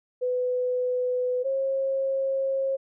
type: tone pair in turn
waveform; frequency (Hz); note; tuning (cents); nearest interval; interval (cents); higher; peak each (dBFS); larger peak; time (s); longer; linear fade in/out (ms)
sine; 499.9 / 538.7; B4 / C#5; +21 / -50; minor second; 129; second; -23; neither; 0.21-1.44 / 1.44-2.77; second; 20
effects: none